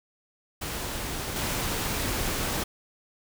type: noise with level steps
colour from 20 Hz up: pink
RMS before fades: -33 / -29 dBFS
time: 0.61-2.64 s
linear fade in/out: 10 ms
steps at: 1.36 s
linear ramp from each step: 2 ms
effects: none